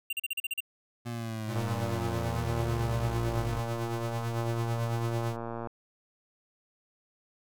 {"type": "tone bursts", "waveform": "square", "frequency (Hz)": 2777, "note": "F7", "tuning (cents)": -10, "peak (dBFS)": -30, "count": 8, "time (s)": [0.1, 0.605], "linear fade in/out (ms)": 5, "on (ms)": 29, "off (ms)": 39}
{"type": "linear sweep", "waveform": "25% pulse", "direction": "down", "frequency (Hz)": [120, 47.1], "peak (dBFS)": -30, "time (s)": [1.05, 3.61], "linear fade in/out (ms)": 20}
{"type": "tone with tremolo", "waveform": "square", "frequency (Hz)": 116.54, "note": "A#2", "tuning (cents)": 0, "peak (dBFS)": -29, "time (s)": [1.47, 5.37], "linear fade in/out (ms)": 50, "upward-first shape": "triangle", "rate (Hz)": 9, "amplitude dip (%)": 55}
{"type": "click train", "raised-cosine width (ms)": 1, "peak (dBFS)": -23, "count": 478, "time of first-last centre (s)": [1.56, 5.672], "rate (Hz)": 116}
{"effects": []}